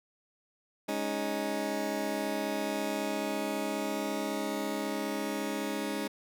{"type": "chord", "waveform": "20% pulse", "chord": "Ab suspended fourth", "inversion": "none", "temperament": "just", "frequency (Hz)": [207.7, 276.9, 311.5], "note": ["Ab3", "Db4", "Eb4"], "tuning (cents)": [0, -2, 2], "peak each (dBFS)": -31, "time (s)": [0.88, 6.08], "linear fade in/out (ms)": 10, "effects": []}